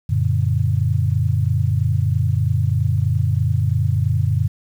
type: chord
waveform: sine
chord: Gb augmented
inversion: none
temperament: just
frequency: 92.5 / 115.62 / 144.53 Hz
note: Gb2 / Bb2 / D3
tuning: 0 / -14 / -27 cents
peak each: -19 / -19 / -21 dBFS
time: 0.09-4.48 s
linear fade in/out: 10 ms
effects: 8-bit